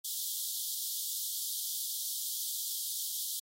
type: high-pass noise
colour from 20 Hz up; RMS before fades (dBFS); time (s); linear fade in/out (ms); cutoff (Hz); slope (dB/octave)
white; -36; 0.04-3.4; 10; 3200; 96
effects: AAC 48 kbps